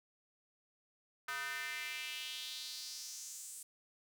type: tone with high-pass filter sweep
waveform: square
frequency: 138.59 Hz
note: C#3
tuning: in tune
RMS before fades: -44 dBFS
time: 1.28-3.63 s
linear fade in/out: 5 ms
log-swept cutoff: 1400 to 8700 Hz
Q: 3
effects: none